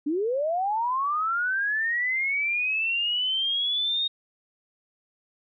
sine linear sweep, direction up, 276.9 to 3729 Hz, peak -23 dBFS, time 0.06-4.08 s, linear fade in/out 10 ms, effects none

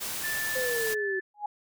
white noise, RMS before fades -34 dBFS, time 0-0.95 s, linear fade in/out 20 ms
sine tone with pitch glide, 1760 to 1745.8 Hz, A6 to A6, 0 to -14 cents, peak -30 dBFS, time 0.23-1.21 s, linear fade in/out 20 ms, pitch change -14 cents, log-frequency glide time 0.35-0.8 s
sine exponential sweep, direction down, 523.3 to 373.8 Hz, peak -29 dBFS, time 0.55-1.2 s, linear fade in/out 10 ms
sine tone with exponential growth, 830.6 Hz, G#5, in tune, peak -25 dBFS, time 1.34-1.46 s, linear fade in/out 5 ms, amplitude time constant 24 ms
effects none

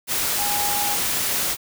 sine tone in noise, 822 Hz, G#5, 18 cents flat, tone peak -26 dBFS, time 0.36-0.98 s, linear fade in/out 50 ms, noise white, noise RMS -23 dBFS, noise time 0.07-1.57 s, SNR -6 dB, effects none

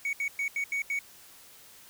triangle tone bursts at uneven times, 2235 Hz, C#7, 14 cents sharp, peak -26 dBFS, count 6, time 0.05-0.13 / 0.2-0.28 / 0.39-0.48 / 0.56-0.64 / 0.72-0.82 / 0.9-0.99 s, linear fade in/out 2 ms, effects white hiss -53 dBFS RMS until 1.89 s

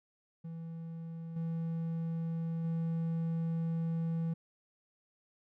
triangle tone with level steps, 164.81 Hz, E3, in tune, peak -38 / -31 / -29 dBFS, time 0.44-4.34 s, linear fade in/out 10 ms, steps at 1.36 / 2.64 s, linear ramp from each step 5 ms, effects none

